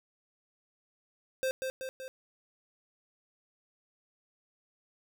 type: tone with echo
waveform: square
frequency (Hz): 523.3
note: C5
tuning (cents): 0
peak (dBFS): -29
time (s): 1.43-1.51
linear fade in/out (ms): 0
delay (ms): 190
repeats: 3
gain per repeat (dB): -4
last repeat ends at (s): 2.08
effects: none